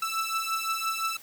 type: beating tone pair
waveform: sawtooth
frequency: 1318.5 / 1324.3 Hz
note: E6 / E6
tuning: 0 / +8 cents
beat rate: 5.8 Hz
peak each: -27 dBFS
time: 0.02-1.17 s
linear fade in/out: 5 ms
effects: white hiss -50 dBFS RMS until 1.22 s